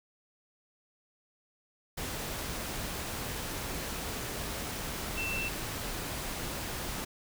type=tone in noise; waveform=sine; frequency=2679 Hz; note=E7; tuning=27 cents sharp; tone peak=-33 dBFS; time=5.17-5.49 s; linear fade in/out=10 ms; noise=pink; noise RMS=-37 dBFS; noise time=1.97-7.05 s; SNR=+1 dB; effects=none